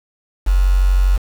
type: tone with quantisation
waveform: sine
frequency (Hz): 46.25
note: F#1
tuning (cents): 0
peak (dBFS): -10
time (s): 0.46-1.18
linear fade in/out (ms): 20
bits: 5
effects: none